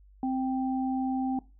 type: tone pair together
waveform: sine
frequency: 261.1 / 784 Hz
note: C4 / G5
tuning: -3 / 0 cents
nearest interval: octave + perfect fifth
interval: 1903 cents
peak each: -27 / -33 dBFS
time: 0.23-1.39 s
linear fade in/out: 2 ms
effects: noise-tail reverb RT60 0.3 s tail -20 dB re dry + added 49 Hz sine -53 dBFS peak until 1.59 s